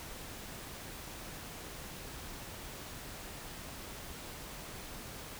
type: silence
effects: pink hiss -46 dBFS RMS until 5.39 s